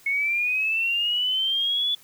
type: linear sweep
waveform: sine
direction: up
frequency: 2188 to 3461 Hz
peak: -21 dBFS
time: 0.06-1.95 s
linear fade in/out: 5 ms
effects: white hiss -53 dBFS RMS until 2.03 s